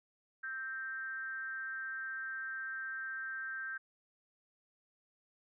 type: tone with frequency modulation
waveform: sine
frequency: 1571 Hz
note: G6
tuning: 3 cents sharp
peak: -38 dBFS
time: 0.43-3.78 s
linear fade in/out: 10 ms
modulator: 259 Hz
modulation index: 0.48
effects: none